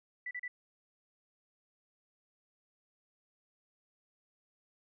sine tone bursts, 1975.5 Hz, B6, in tune, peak -37 dBFS, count 3, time 0.26-0.48 s, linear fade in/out 5 ms, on 50 ms, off 35 ms, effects none

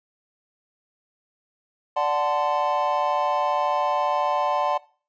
triangle chord, D dominant seventh, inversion none, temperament equal with one note detuned, 587.3 / 740 / 880 / 1034.5 Hz, D5 / F#5 / A5 / C6, 0 / 0 / 0 / -20 cents, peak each -24 dBFS, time 1.96-4.78 s, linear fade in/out 10 ms, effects noise-tail reverb RT60 0.4 s tail -21 dB re dry + resampled to 16000 Hz

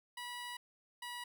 15% pulse tone pair in turn, 974 / 969.4 Hz, B5 / B5, -24 / -32 cents, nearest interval unison, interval 8 cents, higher first, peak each -36 / -36 dBFS, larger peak neither, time 0.17-0.57 / 1.02-1.24 s, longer first, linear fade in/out 5 ms, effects none

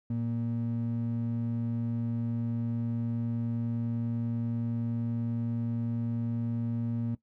triangle ring-modulated tone, 174.9 Hz, F3, 3 cents sharp, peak -23 dBFS, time 0.1-7.15 s, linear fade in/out 5 ms, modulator 59.9 Hz, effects noise-tail reverb RT60 0.1 s tail -18 dB re dry + tanh soft clip ceiling -21 dBFS

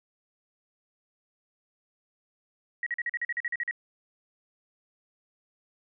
sine tone bursts, 1905 Hz, A#6, 37 cents sharp, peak -27 dBFS, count 12, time 2.83-3.711 s, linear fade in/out 2 ms, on 34 ms, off 43 ms, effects none

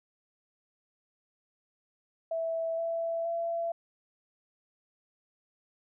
sine tone with pitch steps, 657 / 665.4 / 673.9 Hz, E5 / E5 / E5, -6 / +16 / +38 cents, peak -29 dBFS, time 2.31-3.72 s, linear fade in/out 5 ms, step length 470 ms, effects none

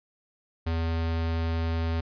square tone, 82.3 Hz, E2, 2 cents flat, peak -26 dBFS, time 0.66-2.01 s, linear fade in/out 10 ms, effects resampled to 11025 Hz

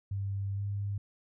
sine tone with pitch glide, 98.8 to 100.76 Hz, G2 to G2, +14 to +48 cents, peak -31 dBFS, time 0.11-0.98 s, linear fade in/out 5 ms, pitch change +34 cents, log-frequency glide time 0.55-0.61 s, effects none

